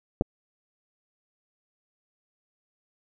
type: clicks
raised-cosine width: 2 ms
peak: -7 / -30 dBFS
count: 2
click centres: 0.211 / 0.221 s
effects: none